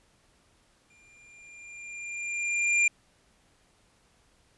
square tone with exponential growth, 2394 Hz, D7, 33 cents sharp, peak -20 dBFS, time 0.9-2.88 s, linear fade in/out 5 ms, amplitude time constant 430 ms, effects pink hiss -65 dBFS RMS until 4.57 s + resampled to 24000 Hz

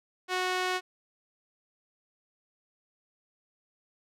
sawtooth tone with band-pass filter, 367.5 Hz, F#4, 12 cents flat, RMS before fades -30 dBFS, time 0.28-0.81 s, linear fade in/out 50 ms, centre 2100 Hz, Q 0.54, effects none

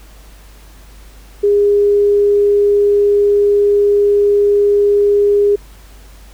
sine tone, 408.1 Hz, G#4, 30 cents flat, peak -8 dBFS, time 1.43-5.56 s, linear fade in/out 10 ms, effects added 50 Hz sine -37 dBFS peak until 6.33 s + pink hiss -45 dBFS RMS until 6.33 s

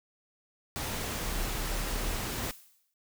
pink noise, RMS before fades -35 dBFS, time 0.76-2.51 s, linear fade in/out 0 ms
sine tone, 36.71 Hz, D1, in tune, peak -33 dBFS, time 1.24-2.18 s, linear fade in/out 20 ms
blue noise with exponential decay, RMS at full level -41 dBFS, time 2.43-2.94 s, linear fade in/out 1 ms, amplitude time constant 110 ms
effects noise-tail reverb RT60 0.1 s tail -22 dB re dry

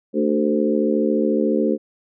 harmonic tone with a mistuned harmonic, 74.1 Hz, D2, 16 cents sharp, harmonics 3 / 4 / 5 / 6 / 7, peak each -21 / -22 / -23 / -24 / -24 dBFS, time 0.13-1.78 s, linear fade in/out 50 ms, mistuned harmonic 5, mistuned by +29 cents, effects none

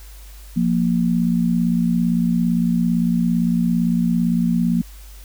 sine tone pair together, 175.7 / 233.4 Hz, F3 / A#3, +11 / +2 cents, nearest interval perfect fourth, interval 491 cents, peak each -18 dBFS, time 0.56-4.82 s, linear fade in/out 10 ms, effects added 50 Hz sine -37 dBFS peak until 5.24 s + white hiss -47 dBFS RMS until 5.24 s

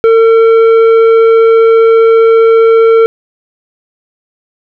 triangle tone with tanh clipping, 452.5 Hz, A4, 48 cents sharp, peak -4 dBFS, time 0.04-3.06 s, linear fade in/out 0 ms, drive 13 dB, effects none

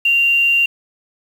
sine tone with quantisation, 2773 Hz, F7, 13 cents flat, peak -11 dBFS, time 0.05-0.66 s, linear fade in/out 5 ms, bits 6, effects none

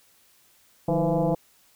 sine tone with frequency modulation, 178.3 Hz, F3, 36 cents sharp, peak -20 dBFS, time 0.88-1.35 s, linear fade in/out 5 ms, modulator 166 Hz, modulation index 3.6, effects white hiss -60 dBFS RMS until 1.75 s

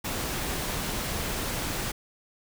pink noise, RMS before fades -31 dBFS, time 0.04-1.92 s, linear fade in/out 10 ms, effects none

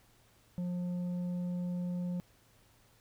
triangle tone with tanh clipping, 177.7 Hz, F3, 30 cents sharp, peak -34 dBFS, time 0.58-2.2 s, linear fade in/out 0 ms, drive 10 dB, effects added 112 Hz sine -69 dBFS peak until 3 s + pink hiss -66 dBFS RMS until 3 s

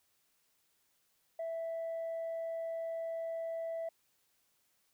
sine tone, 659.3 Hz, E5, in tune, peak -34 dBFS, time 1.39-3.89 s, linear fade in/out 5 ms, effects tanh soft clip ceiling -34 dBFS + white hiss -75 dBFS RMS until 4.93 s

